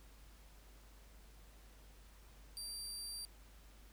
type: tone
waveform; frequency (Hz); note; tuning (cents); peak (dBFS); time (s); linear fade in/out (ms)
25% pulse; 4699; D8; 0; -39; 2.57-3.25; 0
effects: added 50 Hz sine -58 dBFS peak until 3.92 s + pink hiss -65 dBFS RMS until 3.92 s